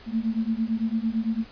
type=beating tone pair; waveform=sine; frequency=220 / 228.9 Hz; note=A3 / A#3; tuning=0 / -31 cents; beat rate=8.9 Hz; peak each=-26 dBFS; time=0.06-1.45 s; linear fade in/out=50 ms; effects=pink hiss -48 dBFS RMS until 1.51 s + resampled to 11025 Hz